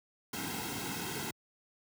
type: noise with comb filter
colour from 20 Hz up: pink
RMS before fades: -38 dBFS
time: 0.33-1.31 s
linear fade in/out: 5 ms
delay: 1.7 ms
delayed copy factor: -0.85
effects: high-pass 100 Hz 12 dB/octave